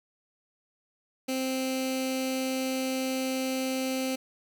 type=tone with notch filter; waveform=15% pulse; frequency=261.6 Hz; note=C4; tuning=in tune; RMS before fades=-30 dBFS; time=1.28-4.16 s; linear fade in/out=10 ms; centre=1000 Hz; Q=0.77; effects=none